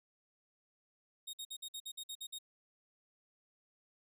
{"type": "tone bursts", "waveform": "sawtooth", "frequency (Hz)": 3729, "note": "A#7", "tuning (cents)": 0, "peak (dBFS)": -39, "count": 10, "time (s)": [1.27, 2.387], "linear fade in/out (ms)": 10, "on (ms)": 64, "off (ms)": 53, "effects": []}